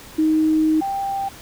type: tone pair in turn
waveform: sine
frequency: 313.3 / 787.2 Hz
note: D#4 / G5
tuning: +12 / +7 cents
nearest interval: octave + major third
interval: 1595 cents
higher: second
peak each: -14 / -21 dBFS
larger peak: first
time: 0.18-0.81 / 0.81-1.29 s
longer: first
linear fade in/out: 10 ms
effects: pink hiss -41 dBFS RMS until 1.41 s